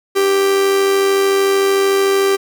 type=tone with amplitude modulation; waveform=45% pulse; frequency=392 Hz; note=G4; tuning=in tune; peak=-10 dBFS; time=0.15-2.37 s; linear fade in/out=20 ms; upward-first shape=sine; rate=93.4 Hz; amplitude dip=35%; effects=none